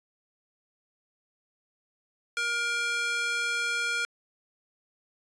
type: tone with high-pass filter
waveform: square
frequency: 472.3 Hz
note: A#4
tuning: 23 cents sharp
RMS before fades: -29 dBFS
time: 2.37-4.05 s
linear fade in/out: 0 ms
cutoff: 1700 Hz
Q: 2.3
effects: resampled to 22050 Hz